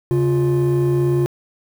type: tone pair together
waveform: triangle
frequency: 136.77 / 352.3 Hz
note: C#3 / F4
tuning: -23 / +15 cents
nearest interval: octave + major third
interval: 1638 cents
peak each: -14 dBFS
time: 0.11-1.26 s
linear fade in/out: 0 ms
effects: tanh soft clip ceiling -9 dBFS + 7-bit